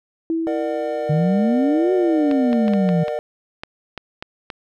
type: tone with exponential decay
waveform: sine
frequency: 327.2 Hz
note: E4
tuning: 13 cents flat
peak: -17 dBFS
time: 0.3-2.05 s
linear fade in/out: 1 ms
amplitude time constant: 380 ms
type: chord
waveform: triangle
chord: Bb augmented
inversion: none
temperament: equal with one note detuned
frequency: 466.2 / 599.3 / 740 Hz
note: Bb4 / D5 / F#5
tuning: 0 / +35 / 0 cents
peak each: -24 / -22 / -28 dBFS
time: 0.47-3.19 s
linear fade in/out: 0 ms
type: exponential two-way sweep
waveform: sine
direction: up then down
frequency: 146.83 to 376.3 to 161.5 Hz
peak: -15 dBFS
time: 1.09-3.04 s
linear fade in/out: 10 ms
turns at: 1.93 s
type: clicks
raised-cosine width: 0.3 ms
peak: -14 dBFS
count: 10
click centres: 2.313 / 2.53 / 2.681 / 2.736 / 2.89 / 3.082 / 3.635 / 3.977 / 4.225 / 4.502 s
effects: none